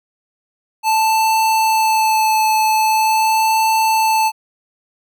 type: tone with vibrato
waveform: square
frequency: 877 Hz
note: A5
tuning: 6 cents flat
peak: -13 dBFS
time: 0.83-4.32 s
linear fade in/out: 50 ms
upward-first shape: sine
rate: 0.43 Hz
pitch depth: 14 cents each way
effects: none